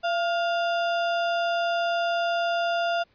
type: tone with sample-and-hold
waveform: sine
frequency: 683 Hz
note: F5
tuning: 39 cents flat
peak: -22 dBFS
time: 0.03-3.04 s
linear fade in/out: 20 ms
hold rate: 2100 Hz
effects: pink hiss -64 dBFS RMS until 3.14 s + resampled to 11025 Hz

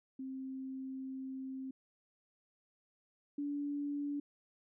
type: tone pair in turn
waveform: sine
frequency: 264.2 / 287.8 Hz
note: C4 / D4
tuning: +17 / -35 cents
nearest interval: minor second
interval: 148 cents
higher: second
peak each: -40 / -35 dBFS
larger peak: second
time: 0.19-1.71 / 3.38-4.2 s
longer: first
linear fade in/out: 5 ms
effects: none

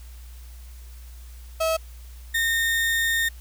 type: tone pair in turn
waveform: 35% pulse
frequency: 646 / 1833.5 Hz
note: E5 / A#6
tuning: -35 / -29 cents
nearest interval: octave + tritone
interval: 1806 cents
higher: second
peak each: -19 dBFS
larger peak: neither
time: 1.6-1.77 / 2.34-3.29 s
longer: second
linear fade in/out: 10 ms
effects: added 60 Hz sine -39 dBFS peak until 3.4 s + white hiss -53 dBFS RMS until 3.4 s

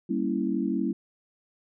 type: chord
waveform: sine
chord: G diminished seventh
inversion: none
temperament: equal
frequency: 196 / 233.1 / 277.2 / 329.6 Hz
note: G3 / Bb3 / Db4 / Fb4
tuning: 0 / 0 / 0 / 0 cents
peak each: -30 dBFS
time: 0.09-0.93 s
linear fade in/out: 10 ms
effects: none

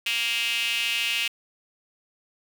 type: tone with high-pass filter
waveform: sawtooth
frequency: 233.1 Hz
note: A#3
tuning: in tune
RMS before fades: -26 dBFS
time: 0.06-1.28 s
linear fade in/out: 5 ms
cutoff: 2700 Hz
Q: 6.3
effects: 7-bit

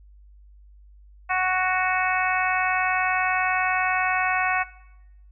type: harmonic tone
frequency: 370 Hz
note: F#4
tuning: in tune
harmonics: 2 / 3 / 4 / 5 / 6 / 7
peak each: -25 / -27 / -28 / -29 / -30 / -30 dBFS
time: 1.29-4.64 s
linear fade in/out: 20 ms
effects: noise-tail reverb RT60 0.9 s tail -18 dB re dry + added 50 Hz sine -47 dBFS peak until 5.31 s

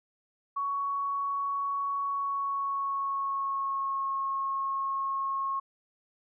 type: tone with pitch glide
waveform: sine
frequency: 1117 to 1087.7 Hz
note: C#6 to C#6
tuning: +13 to -33 cents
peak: -28 dBFS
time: 0.56-5.6 s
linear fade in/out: 10 ms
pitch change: -46 cents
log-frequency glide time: 2.04-4.13 s
effects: none

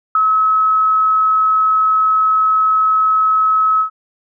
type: tone with ADSR envelope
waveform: sine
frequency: 1287 Hz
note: E6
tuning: 42 cents flat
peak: -7 dBFS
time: 0.15-3.9 s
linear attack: 4 ms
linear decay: 3 ms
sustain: -3 dB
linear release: 100 ms
effects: none

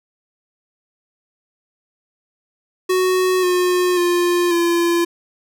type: tone with pitch steps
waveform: square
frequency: 370 / 360.5 / 351.3 / 342.2 Hz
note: F#4 / F#4 / F4 / F4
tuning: 0 / -45 / +10 / -35 cents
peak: -15 dBFS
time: 2.89-5.05 s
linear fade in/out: 10 ms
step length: 540 ms
effects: none

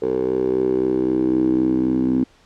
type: tone with band-pass filter sweep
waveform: 10% pulse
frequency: 63.9 Hz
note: C2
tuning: 40 cents flat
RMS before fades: -19 dBFS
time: 0.02-2.24 s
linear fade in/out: 5 ms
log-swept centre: 440 to 270 Hz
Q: 6.4
effects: pink hiss -54 dBFS RMS until 2.45 s + low-pass 6000 Hz 12 dB/octave

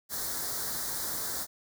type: band-stop noise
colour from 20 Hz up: white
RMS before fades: -34 dBFS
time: 0.09-1.47 s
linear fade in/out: 50 ms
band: 1900 to 3800 Hz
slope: 48 dB/octave
effects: none

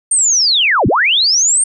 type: linear two-way sweep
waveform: sine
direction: down then up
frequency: 8870 to 67.3 to 8870 Hz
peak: -9 dBFS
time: 0.11-1.64 s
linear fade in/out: 5 ms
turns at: 0.87 s
effects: none

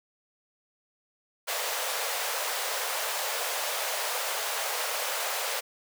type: high-pass noise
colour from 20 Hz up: pink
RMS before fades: -31 dBFS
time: 1.47-5.61 s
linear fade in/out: 20 ms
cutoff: 480 Hz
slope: 48 dB/octave
effects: none

